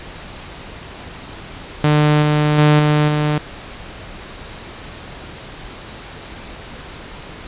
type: tone with level steps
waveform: sawtooth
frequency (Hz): 150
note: D3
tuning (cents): +37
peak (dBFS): -7 / -9 / -5 / -8 / -11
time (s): 1.84-3.38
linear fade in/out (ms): 0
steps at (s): 2.22 / 2.58 / 2.79 / 3.08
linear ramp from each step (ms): 5
effects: pink hiss -34 dBFS RMS until 7.47 s + resampled to 8000 Hz